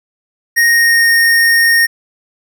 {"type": "tone with pitch glide", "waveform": "square", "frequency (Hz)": [1864.7, 1847.5], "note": ["A#6", "A#6"], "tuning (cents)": [0, -16], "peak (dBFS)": -8, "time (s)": [0.56, 1.87], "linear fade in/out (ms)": 20, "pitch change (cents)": -16, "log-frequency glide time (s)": [0.67, 1.12], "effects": []}